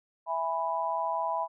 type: chord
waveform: sine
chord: E major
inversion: none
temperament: just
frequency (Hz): 659.3 / 824.1 / 988.9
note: E5 / G#5 / B5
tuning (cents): 0 / -14 / +2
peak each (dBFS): -33 / -34 / -30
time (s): 0.26-1.48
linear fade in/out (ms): 50
effects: none